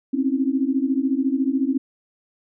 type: tone cluster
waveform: sine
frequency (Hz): 259.4 / 273.4 / 325.3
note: C4 / C#4 / E4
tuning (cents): -15 / -24 / -23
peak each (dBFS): -22 / -21 / -29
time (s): 0.13-1.78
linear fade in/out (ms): 10
effects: none